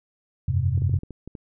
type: chord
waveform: sine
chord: F suspended second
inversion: none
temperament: equal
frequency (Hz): 87.31 / 98 / 130.81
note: F2 / G2 / C3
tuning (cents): 0 / 0 / 0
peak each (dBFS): -24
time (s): 0.48-0.99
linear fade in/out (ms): 5
type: clicks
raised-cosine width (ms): 3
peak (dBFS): -24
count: 8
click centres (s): 0.777 / 0.82 / 0.895 / 0.941 / 1.034 / 1.107 / 1.276 / 1.352
effects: none